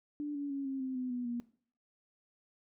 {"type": "tone with pitch steps", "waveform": "sine", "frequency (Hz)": [293.7, 285.2, 276.9, 268.9, 261.1, 253.5, 246.1, 239], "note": ["D4", "C#4", "C#4", "C4", "C4", "B3", "B3", "A#3"], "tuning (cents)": [0, 49, -2, 47, -3, 45, -6, 43], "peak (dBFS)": -34, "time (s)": [0.2, 1.4], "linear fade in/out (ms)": 0, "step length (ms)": 150, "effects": ["noise-tail reverb RT60 0.5 s tail -18 dB re dry"]}